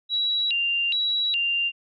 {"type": "tone with vibrato", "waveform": "sine", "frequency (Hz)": 3295, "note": "G#7", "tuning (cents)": -14, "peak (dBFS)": -21, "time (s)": [0.09, 1.72], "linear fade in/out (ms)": 50, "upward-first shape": "square", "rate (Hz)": 1.2, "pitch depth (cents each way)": 290, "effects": []}